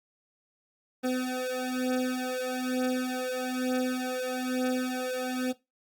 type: beating tone pair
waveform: 25% pulse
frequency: 253.6 / 254.7 Hz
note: B3 / C4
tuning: +46 / -46 cents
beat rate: 1.1 Hz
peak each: -28 dBFS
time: 1.03-5.53 s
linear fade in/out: 20 ms
effects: noise-tail reverb RT60 0.2 s tail -17 dB re dry + Opus 48 kbps